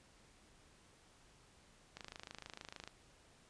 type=click train; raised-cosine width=0.2 ms; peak=-30 dBFS; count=25; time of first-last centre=1.97-2.876 s; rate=26.5 Hz; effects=pink hiss -66 dBFS RMS until 3.49 s + resampled to 22050 Hz